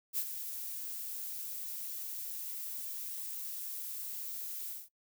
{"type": "noise with ADSR envelope", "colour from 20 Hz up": "violet", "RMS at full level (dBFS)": -32, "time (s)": [0.13, 4.89], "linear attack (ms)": 49, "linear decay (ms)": 62, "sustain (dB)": -9, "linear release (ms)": 180, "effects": ["noise-tail reverb RT60 0.1 s tail -19 dB re dry"]}